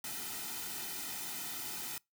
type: noise with comb filter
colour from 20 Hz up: white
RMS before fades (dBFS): -41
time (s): 0.04-1.98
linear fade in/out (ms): 2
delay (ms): 1.8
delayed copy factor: -0.75
effects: noise-tail reverb RT60 0.2 s tail -25 dB re dry